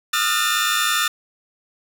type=tone cluster; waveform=sawtooth; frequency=1221 / 1333 / 1431 / 1807 / 3554 Hz; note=D#6 / E6 / F6 / A6 / A7; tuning=-33 / +19 / +42 / +46 / +17 cents; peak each=-21 dBFS; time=0.13-1.08 s; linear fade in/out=5 ms; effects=none